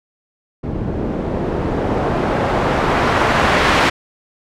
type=noise with low-pass filter sweep; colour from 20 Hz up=white; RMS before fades=-17 dBFS; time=0.63-3.9 s; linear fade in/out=10 ms; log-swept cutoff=270 to 2000 Hz; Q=0.75; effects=none